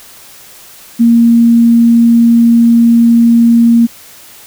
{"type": "tone", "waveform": "sine", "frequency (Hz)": 233.1, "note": "A#3", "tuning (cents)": 0, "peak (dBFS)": -3, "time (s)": [0.99, 3.87], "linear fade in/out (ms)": 20, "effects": ["white hiss -36 dBFS RMS until 4.46 s"]}